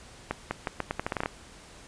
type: accelerating click train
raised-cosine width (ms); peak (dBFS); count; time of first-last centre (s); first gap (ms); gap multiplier
0.5; -13; 12; 0.31-1.259; 200; 0.81
effects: pink hiss -50 dBFS RMS until 1.87 s + resampled to 22050 Hz